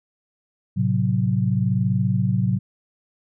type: chord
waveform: sine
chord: F# diminished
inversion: first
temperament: equal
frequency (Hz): 110 / 130.81 / 185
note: A2 / C3 / F#3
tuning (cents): 0 / 0 / 0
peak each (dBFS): -22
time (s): 0.76-2.59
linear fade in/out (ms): 20
effects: none